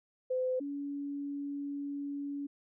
sine tone pair in turn, 511 / 283.8 Hz, C5 / C#4, -41 / +41 cents, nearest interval minor seventh, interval 1018 cents, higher first, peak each -29 / -35 dBFS, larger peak first, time 0.3-0.6 / 0.6-2.47 s, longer second, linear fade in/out 10 ms, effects none

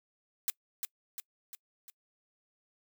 blue noise with echo, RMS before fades -30 dBFS, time 0.48-0.5 s, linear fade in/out 0 ms, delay 350 ms, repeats 4, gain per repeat -5 dB, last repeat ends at 1.9 s, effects noise-tail reverb RT60 0.1 s tail -24 dB re dry

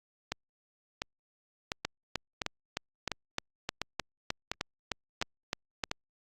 two click trains, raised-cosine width 0.2 ms, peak -13 / -14 dBFS, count 14 / 9, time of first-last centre 1.85-5.838 / 0.32-5.914 s, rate 3.26 / 1.43 Hz, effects Opus 48 kbps

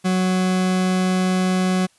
40% pulse tone, 185 Hz, F#3, in tune, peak -16 dBFS, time 0.04-1.87 s, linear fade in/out 20 ms, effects white hiss -58 dBFS RMS until 1.98 s + resampled to 24000 Hz

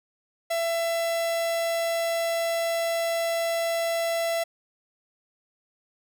45% pulse tone, 669 Hz, E5, 25 cents sharp, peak -24 dBFS, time 0.5-4.44 s, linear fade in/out 10 ms, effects none

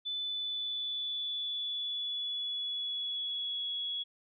sine tone with pitch glide, 3500 to 3355 Hz, A7 to G#7, -10 to +17 cents, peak -33 dBFS, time 0.05-4.04 s, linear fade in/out 20 ms, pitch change -73 cents, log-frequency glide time 0.22-3.7 s, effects none

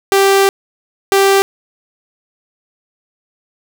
sawtooth tone bursts at uneven times, 392 Hz, G4, in tune, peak -4 dBFS, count 2, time 0.12-0.49 / 1.12-1.42 s, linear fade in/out 0 ms, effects none

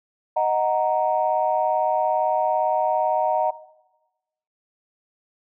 sine chord, D# minor, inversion none, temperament equal, 622.3 / 740 / 932.3 Hz, D#5 / F#5 / A#5, 0 / 0 / 0 cents, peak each -22 dBFS, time 0.36-3.51 s, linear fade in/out 10 ms, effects noise-tail reverb RT60 1.0 s tail -17 dB re dry + tanh soft clip ceiling -8 dBFS

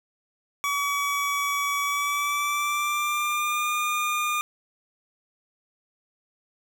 25% pulse tone with pitch glide, 1137 to 1211.6 Hz, C#6 to D#6, +44 to -46 cents, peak -20 dBFS, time 0.64-4.41 s, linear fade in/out 0 ms, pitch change +110 cents, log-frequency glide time 1.82-3.71 s, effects none

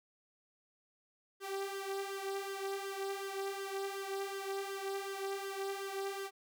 sawtooth tone with flanger, 392 Hz, G4, in tune, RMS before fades -40 dBFS, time 1.4-6.31 s, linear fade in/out 50 ms, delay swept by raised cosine 0.6 to 2.8 ms, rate 2.7 Hz, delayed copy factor +0.65, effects none

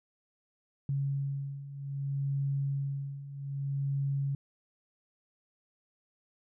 sine beating tone pair, 138.5 / 139.13 Hz, C#3 / C#3, -1 / +7 cents, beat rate 0.63 Hz, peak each -36 / -32 dBFS, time 0.89-4.35 s, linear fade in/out 2 ms, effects none

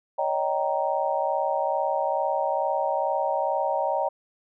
sine chord, Eb dominant seventh, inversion third, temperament just, 560 / 622.3 / 777.8 / 933.4 Hz, Db5 / Eb5 / G5 / Bb5, +18 / 0 / -14 / +2 cents, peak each -28 dBFS, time 0.18-4.09 s, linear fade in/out 10 ms, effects none

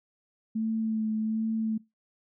sine tone with vibrato, 220 Hz, A3, in tune, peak -26 dBFS, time 0.55-1.78 s, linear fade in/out 10 ms, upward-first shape sine, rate 1.3 Hz, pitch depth 20 cents each way, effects noise-tail reverb RT60 0.2 s tail -21 dB re dry

